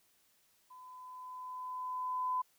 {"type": "tone with level ramp", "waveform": "sine", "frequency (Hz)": 1010, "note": "B5", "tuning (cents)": 39, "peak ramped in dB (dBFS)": [-51, -30], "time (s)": [0.7, 2.42], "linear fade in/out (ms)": 10, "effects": ["white hiss -71 dBFS RMS until 2.58 s"]}